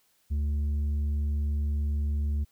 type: tone with tanh clipping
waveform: sine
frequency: 73.3 Hz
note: D2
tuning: 3 cents flat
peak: -26 dBFS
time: 0.3-2.45 s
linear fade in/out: 20 ms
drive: 5 dB
effects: white hiss -68 dBFS RMS until 2.51 s